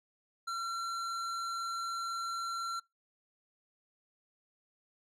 square tone, 1361 Hz, F6, 45 cents flat, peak -35 dBFS, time 0.47-2.8 s, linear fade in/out 10 ms, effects noise-tail reverb RT60 0.2 s tail -24 dB re dry + low-pass 8000 Hz 12 dB/octave

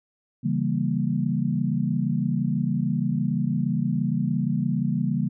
sine chord, C# diminished seventh, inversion none, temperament equal, 138.59 / 164.81 / 196 / 233.1 Hz, C#3 / E3 / G3 / Bb3, 0 / 0 / 0 / 0 cents, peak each -27 dBFS, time 0.43-5.29 s, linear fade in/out 20 ms, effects none

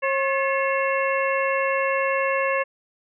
harmonic tone with a mistuned harmonic, 541 Hz, C#5, 42 cents flat, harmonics 1 / 2 / 3 / 4 / 5, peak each -23 / -26 / -28 / -29 / -30 dBFS, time 0.02-2.64 s, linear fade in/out 20 ms, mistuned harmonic 3, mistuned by +98 cents, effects none

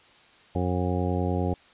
harmonic tone, 90 Hz, F#2, 47 cents flat, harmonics 1 / 2 / 3 / 4 / 5 / 6 / 8 / 9, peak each -27 / -30 / -32 / -33 / -34 / -35 / -36 / -37 dBFS, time 0.55-1.54 s, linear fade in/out 5 ms, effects white hiss -55 dBFS RMS until 1.73 s + resampled to 8000 Hz

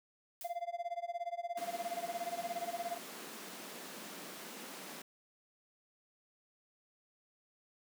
blue noise with exponential decay, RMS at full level -44 dBFS, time 0.41-0.63 s, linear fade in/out 1 ms, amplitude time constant 47 ms
triangle tone with tremolo, 692 Hz, F5, 16 cents flat, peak -32 dBFS, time 0.44-2.98 s, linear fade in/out 10 ms, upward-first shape sine, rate 17 Hz, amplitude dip 95%
pink high-pass noise, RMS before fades -48 dBFS, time 1.57-5.02 s, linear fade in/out 5 ms, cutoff 180 Hz, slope 48 dB/octave
effects none

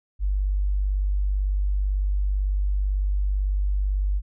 sine tone, 49 Hz, G1, in tune, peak -20 dBFS, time 0.19-4.22 s, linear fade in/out 50 ms, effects none

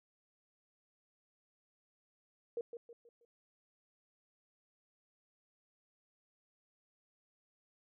sine tone with echo, 470.2 Hz, A#4, 15 cents sharp, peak -35 dBFS, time 2.57-2.61 s, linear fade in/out 2 ms, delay 160 ms, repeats 4, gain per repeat -8 dB, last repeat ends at 3.25 s, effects none

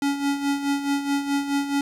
square tone with tremolo, 281.5 Hz, C#4, 27 cents sharp, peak -20 dBFS, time 0.02-1.81 s, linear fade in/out 2 ms, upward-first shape sine, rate 4.7 Hz, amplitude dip 65%, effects low-pass 11000 Hz 12 dB/octave + 8-bit

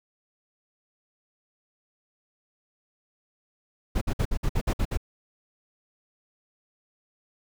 brown noise bursts, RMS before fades -24 dBFS, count 9, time 3.95-4.974 s, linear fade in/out 10 ms, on 64 ms, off 56 ms, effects none

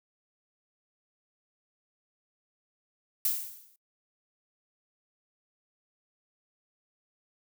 violet noise with exponential decay, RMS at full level -25 dBFS, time 3.25-3.76 s, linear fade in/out 2 ms, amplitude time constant 110 ms, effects noise-tail reverb RT60 0.1 s tail -22 dB re dry

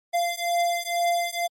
square beating tone pair, 691 / 693.1 Hz, F5 / F5, -19 / -13 cents, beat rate 2.1 Hz, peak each -26 dBFS, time 0.13-1.48 s, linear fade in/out 20 ms, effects MP3 64 kbps

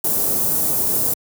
white band-stop noise, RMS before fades -19 dBFS, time 0.04-1.14 s, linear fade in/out 5 ms, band 590 to 11000 Hz, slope 12 dB/octave, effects high-pass 80 Hz 12 dB/octave

